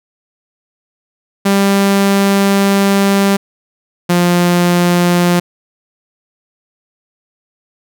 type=tone pair in turn; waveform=sawtooth; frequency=197.8 / 175.71 Hz; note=G3 / F3; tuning=+16 / +11 cents; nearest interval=major second; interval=205 cents; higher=first; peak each=-5 dBFS; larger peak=neither; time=1.45-3.37 / 4.09-5.4 s; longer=first; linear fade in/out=10 ms; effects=none